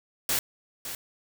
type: noise with echo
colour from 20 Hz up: white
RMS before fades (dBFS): -26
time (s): 0.29-0.39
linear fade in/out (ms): 2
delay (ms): 560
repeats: 1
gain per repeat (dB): -10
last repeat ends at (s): 0.95
effects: none